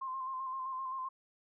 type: tone with vibrato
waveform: sine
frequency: 1050 Hz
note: C6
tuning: 6 cents sharp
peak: -36 dBFS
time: 0.01-1.09 s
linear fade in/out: 10 ms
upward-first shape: square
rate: 7.7 Hz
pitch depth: 28 cents each way
effects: none